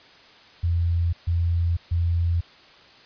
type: tone bursts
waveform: sine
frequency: 85.2 Hz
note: F2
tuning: 42 cents flat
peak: -19 dBFS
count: 3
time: 0.63-2.41 s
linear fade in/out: 10 ms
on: 500 ms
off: 140 ms
effects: white hiss -50 dBFS RMS until 3.05 s + resampled to 11025 Hz